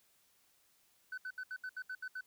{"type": "tone bursts", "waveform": "sine", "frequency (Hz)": 1510, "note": "F#6", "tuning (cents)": 35, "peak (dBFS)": -37, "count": 9, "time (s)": [1.12, 2.209], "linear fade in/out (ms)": 5, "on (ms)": 57, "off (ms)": 72, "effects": ["tanh soft clip ceiling -38 dBFS", "white hiss -71 dBFS RMS until 2.26 s"]}